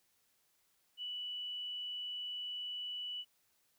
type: tone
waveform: sine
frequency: 2960 Hz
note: F#7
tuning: in tune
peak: -39 dBFS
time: 0.97-3.25 s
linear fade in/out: 50 ms
effects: white hiss -75 dBFS RMS until 3.78 s